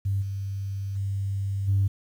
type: tone with level steps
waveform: sine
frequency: 98.3 Hz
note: G2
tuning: 5 cents sharp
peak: -22 / -28 / -25 / -18 dBFS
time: 0.05-1.88 s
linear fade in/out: 10 ms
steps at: 0.21 / 0.95 / 1.67 s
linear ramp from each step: 20 ms
effects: tanh soft clip ceiling -15 dBFS + 9-bit